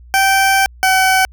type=tone pair in turn; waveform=20% pulse; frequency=777 / 757.9 Hz; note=G5 / F#5; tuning=-16 / +41 cents; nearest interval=unison; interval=43 cents; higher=first; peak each=-5 dBFS; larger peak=neither; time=0.14-0.66 / 0.83-1.25 s; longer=first; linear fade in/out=0 ms; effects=added 60 Hz sine -37 dBFS peak until 1.32 s